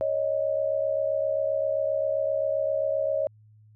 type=tone pair together; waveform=sine; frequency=554.7 / 622.3 Hz; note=C#5 / D#5; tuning=+1 / 0 cents; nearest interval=major second; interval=199 cents; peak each=-26 dBFS; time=0.01-3.27 s; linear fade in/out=0 ms; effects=added 107 Hz sine -52 dBFS peak until 3.75 s